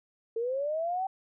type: linear sweep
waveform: sine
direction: up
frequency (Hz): 444 to 777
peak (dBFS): -28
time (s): 0.36-1.07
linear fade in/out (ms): 5
effects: none